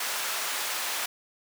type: high-pass noise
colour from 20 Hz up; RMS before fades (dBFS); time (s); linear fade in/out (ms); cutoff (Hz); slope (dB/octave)
pink; -31; 0-1.06; 5; 930; 12
effects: none